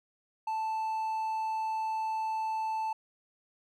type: tone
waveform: triangle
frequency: 880 Hz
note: A5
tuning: in tune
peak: -28 dBFS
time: 0.47-2.93 s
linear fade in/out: 5 ms
effects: none